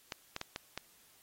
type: clicks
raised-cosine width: 0.2 ms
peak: -20 dBFS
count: 5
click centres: 0.122 / 0.364 / 0.414 / 0.561 / 0.776 s
effects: white hiss -64 dBFS RMS until 1.22 s + AAC 48 kbps